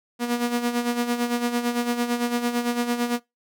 sawtooth tone with tremolo, 240.1 Hz, B3, 49 cents flat, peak -16 dBFS, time 0.19-3.2 s, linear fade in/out 50 ms, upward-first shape sine, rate 8.9 Hz, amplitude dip 65%, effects noise-tail reverb RT60 0.2 s tail -23 dB re dry

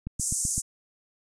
click train, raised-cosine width 5 ms, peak -20 dBFS, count 5, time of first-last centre 0.07-0.58 s, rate 7.85 Hz
pink band-pass noise, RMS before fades -29 dBFS, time 0.19-0.62 s, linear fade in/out 20 ms, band 6400 to 9600 Hz, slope 48 dB/octave
effects none

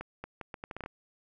accelerating click train, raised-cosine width 0.5 ms, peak -24 dBFS, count 10, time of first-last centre 0.01-0.861 s, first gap 230 ms, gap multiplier 0.75, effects none

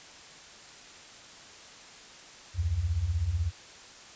sine beating tone pair, 71.7 / 87.7 Hz, D2 / F2, -41 / +8 cents, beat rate 16 Hz, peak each -32 / -27 dBFS, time 2.54-3.52 s, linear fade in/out 50 ms, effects white hiss -49 dBFS RMS until 4.15 s + resampled to 16000 Hz

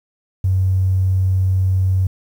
triangle tone, 93.9 Hz, F#2, 26 cents sharp, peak -9 dBFS, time 0.44-2.07 s, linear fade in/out 5 ms, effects tanh soft clip ceiling -11 dBFS + 8-bit

